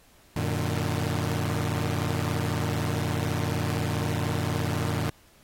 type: chord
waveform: sawtooth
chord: Gb augmented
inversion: none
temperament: equal with one note detuned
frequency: 92.5 / 116.54 / 150.35 Hz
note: Gb2 / Bb2 / D3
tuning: 0 / 0 / +41 cents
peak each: -26 dBFS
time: 0.36-5.1 s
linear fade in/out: 5 ms
effects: pink hiss -58 dBFS RMS until 5.43 s + AAC 48 kbps